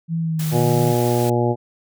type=tone with pitch glide; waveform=sine; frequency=164.81 to 151.13 Hz; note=E3 to D3; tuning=0 to +50 cents; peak=-19 dBFS; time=0.08-0.95 s; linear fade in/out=50 ms; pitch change=-150 cents; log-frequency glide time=0.2-0.65 s
type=noise; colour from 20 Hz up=white; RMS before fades=-32 dBFS; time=0.39-1.3 s; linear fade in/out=5 ms
type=harmonic tone; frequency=119.9 Hz; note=A#2; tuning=49 cents sharp; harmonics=1 / 2 / 3 / 4 / 5 / 6 / 7; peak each=-20 / -24 / -21 / -25 / -26 / -29 / -26 dBFS; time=0.51-1.56 s; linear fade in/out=50 ms
effects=none